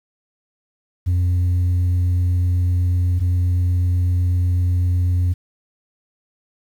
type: tone pair in turn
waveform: sine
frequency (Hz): 89.2 / 89.2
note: F2 / F2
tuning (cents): +37 / +37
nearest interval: unison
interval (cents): 0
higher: neither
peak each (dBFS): -12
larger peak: neither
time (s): 1.06-3.2 / 3.2-5.34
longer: neither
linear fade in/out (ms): 20
effects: tanh soft clip ceiling -14 dBFS + 8-bit